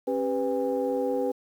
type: tone cluster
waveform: sine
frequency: 271.7 / 397.3 / 498.6 / 810 Hz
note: C#4 / G4 / B4 / G#5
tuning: -35 / +23 / +16 / -43 cents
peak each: -30 / -31 / -26 / -35 dBFS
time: 0.07-1.32 s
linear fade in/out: 10 ms
effects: tanh soft clip ceiling -15 dBFS + 9-bit